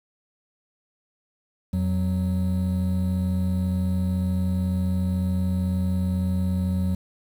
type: tone pair together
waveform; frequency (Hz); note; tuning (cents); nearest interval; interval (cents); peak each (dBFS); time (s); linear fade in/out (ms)
triangle; 87.03 / 185; F2 / F#3; -6 / 0; octave + minor second; 1306; -22; 1.73-6.95; 5
effects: 8-bit